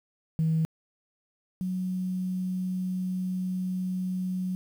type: tone pair in turn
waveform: sine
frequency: 160.6 / 184.35 Hz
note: E3 / F#3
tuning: -45 / -6 cents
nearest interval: major second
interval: 239 cents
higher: second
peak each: -21 / -27 dBFS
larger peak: first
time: 0.39-0.65 / 1.61-4.55 s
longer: second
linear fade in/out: 0 ms
effects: tanh soft clip ceiling -18 dBFS + 9-bit